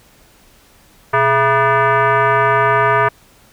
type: tone with frequency modulation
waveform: sine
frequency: 123.47 Hz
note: B2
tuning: in tune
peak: -10 dBFS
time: 1.13-3.09 s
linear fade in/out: 10 ms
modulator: 544 Hz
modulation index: 2.9
effects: pink hiss -49 dBFS RMS until 3.52 s